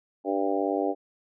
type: harmonic tone with a mistuned harmonic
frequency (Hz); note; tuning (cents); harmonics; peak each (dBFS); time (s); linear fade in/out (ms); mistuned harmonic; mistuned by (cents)
98; G2; 0; 3 / 4 / 5 / 6 / 7 / 8; -29 / -30 / -31 / -32 / -32 / -33; 0.24-0.95; 50; 8; +24
effects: none